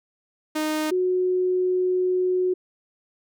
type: tone pair in turn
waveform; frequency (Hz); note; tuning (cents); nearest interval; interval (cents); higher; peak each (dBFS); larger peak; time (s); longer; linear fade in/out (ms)
sawtooth / sine; 308.7 / 366.4; D#4 / F#4; -14 / -17; minor third; 297; second; -19; neither; 0.55-0.91 / 0.91-2.54; second; 10
effects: none